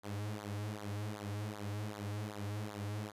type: tone with flanger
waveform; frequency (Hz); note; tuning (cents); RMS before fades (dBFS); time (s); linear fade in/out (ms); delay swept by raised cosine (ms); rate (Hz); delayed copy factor
sawtooth; 103.83; G#2; 0; -41; 0.03-3.12; 20; 0.36 to 5.66; 2.6; -0.95
effects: resampled to 32000 Hz